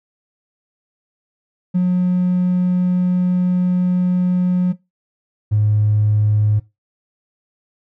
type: tone pair in turn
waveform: triangle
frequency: 180.6 / 105.6 Hz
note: F#3 / G#2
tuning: -42 / +29 cents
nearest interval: major sixth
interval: 929 cents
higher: first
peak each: -9 dBFS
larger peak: neither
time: 1.74-4.73 / 5.51-6.6 s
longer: first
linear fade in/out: 20 ms
effects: noise-tail reverb RT60 0.2 s tail -19 dB re dry + tanh soft clip ceiling -9 dBFS